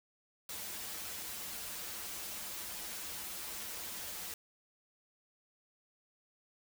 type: noise with comb filter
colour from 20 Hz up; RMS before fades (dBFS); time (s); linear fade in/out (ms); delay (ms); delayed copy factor
white; -43; 0.49-4.34; 2; 7.5; -0.95
effects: none